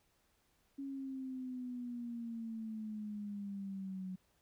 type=exponential sweep; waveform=sine; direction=down; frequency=277.2 to 184.6 Hz; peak=-40 dBFS; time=0.78-4.16 s; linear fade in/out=10 ms; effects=pink hiss -75 dBFS RMS until 4.41 s